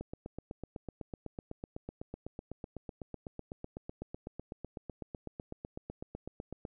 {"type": "click train", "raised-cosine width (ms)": 2, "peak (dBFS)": -27, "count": 54, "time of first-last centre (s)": [0.01, 6.652], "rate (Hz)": 7.98, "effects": []}